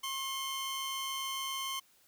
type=tone pair together; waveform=sawtooth; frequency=1074 / 3075 Hz; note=C6 / G7; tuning=+45 / -34 cents; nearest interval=octave + tritone; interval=1821 cents; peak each=-34 / -35 dBFS; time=0.03-1.8 s; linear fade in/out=10 ms; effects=white hiss -66 dBFS RMS until 2.07 s